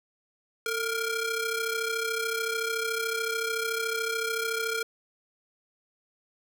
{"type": "ring-modulated tone", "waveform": "sawtooth", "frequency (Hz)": 932.3, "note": "A#5", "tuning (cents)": 0, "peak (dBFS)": -21, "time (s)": [0.66, 4.83], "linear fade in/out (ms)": 2, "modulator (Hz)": 483, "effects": ["10-bit"]}